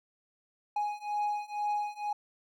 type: beating tone pair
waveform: triangle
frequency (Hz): 830.6 / 832.7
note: G#5 / G#5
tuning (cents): 0 / +4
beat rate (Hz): 2.1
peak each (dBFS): -32 / -31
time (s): 0.76-2.13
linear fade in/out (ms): 5
effects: none